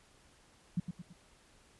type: tone with echo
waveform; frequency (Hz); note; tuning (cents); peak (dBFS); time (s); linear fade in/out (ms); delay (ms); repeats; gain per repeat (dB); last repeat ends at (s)
sine; 174.61; F3; 0; -28; 0.77-0.8; 5; 110; 3; -7; 1.13
effects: pink hiss -64 dBFS RMS until 1.79 s + resampled to 24000 Hz